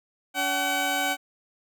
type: tone pair together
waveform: 15% pulse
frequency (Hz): 283.8 / 757.7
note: C#4 / F#5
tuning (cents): +41 / +41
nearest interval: octave + perfect fourth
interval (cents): 1700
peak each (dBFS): -25 / -18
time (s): 0.34-1.17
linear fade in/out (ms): 50
effects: none